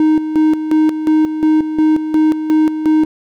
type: tone with tremolo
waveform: triangle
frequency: 311.1 Hz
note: D#4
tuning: in tune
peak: -6 dBFS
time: 0-3.05 s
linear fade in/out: 2 ms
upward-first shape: square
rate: 2.8 Hz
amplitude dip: 65%
effects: none